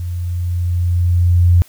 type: tone with level ramp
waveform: sine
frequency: 87.7 Hz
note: F2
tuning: 8 cents sharp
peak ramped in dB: -20 to -6 dBFS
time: 0-1.62 s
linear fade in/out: 0 ms
effects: white hiss -47 dBFS RMS until 1.68 s